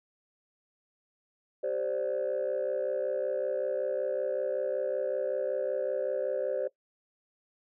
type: chord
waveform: sine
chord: G suspended fourth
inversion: none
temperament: just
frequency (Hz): 392 / 522.7 / 588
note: G4 / C5 / D5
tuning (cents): 0 / -2 / +2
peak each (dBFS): -35 / -30 / -31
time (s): 1.63-6.68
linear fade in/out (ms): 10
effects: noise-tail reverb RT60 0.1 s tail -19 dB re dry + tanh soft clip ceiling -23 dBFS